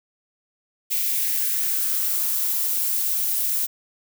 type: noise with high-pass filter sweep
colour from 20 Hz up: violet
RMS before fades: -23 dBFS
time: 0.9-3.67 s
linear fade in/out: 20 ms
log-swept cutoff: 2400 to 430 Hz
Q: 2.6
effects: none